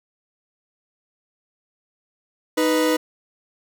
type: tone pair together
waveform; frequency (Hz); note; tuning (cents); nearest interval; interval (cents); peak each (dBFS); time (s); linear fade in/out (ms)
40% pulse; 311.2 / 494; D#4 / B4; 0 / 0; minor sixth; 800; -19; 2.57-2.97; 10
effects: none